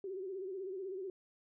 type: tone with vibrato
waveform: sine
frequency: 380.4 Hz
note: F#4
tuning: 48 cents sharp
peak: -39 dBFS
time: 0.04-1.1 s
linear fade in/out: 2 ms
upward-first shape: sine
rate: 16 Hz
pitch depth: 84 cents each way
effects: none